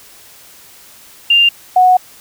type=tone pair in turn; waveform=sine; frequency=2794 / 735.3 Hz; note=F7 / F#5; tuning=0 / -11 cents; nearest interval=octave + major seventh; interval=2311 cents; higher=first; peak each=-6 / -5 dBFS; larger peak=second; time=1.3-1.49 / 1.76-1.97 s; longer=second; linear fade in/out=5 ms; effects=white hiss -41 dBFS RMS until 2.2 s